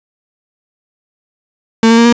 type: tone with pitch steps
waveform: 35% pulse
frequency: 225.6 / 229.4 / 233.3 / 237.2 Hz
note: A3 / A#3 / A#3 / A#3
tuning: +44 / -28 / +2 / +30 cents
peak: -3 dBFS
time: 1.83-2.126 s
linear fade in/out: 2 ms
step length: 74 ms
effects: resampled to 16000 Hz + 7-bit